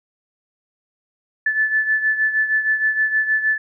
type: beating tone pair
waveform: sine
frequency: 1742 / 1748.4 Hz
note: A6 / A6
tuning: -18 / -11 cents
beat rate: 6.4 Hz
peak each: -17 / -23 dBFS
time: 1.46-3.58 s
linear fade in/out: 5 ms
effects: none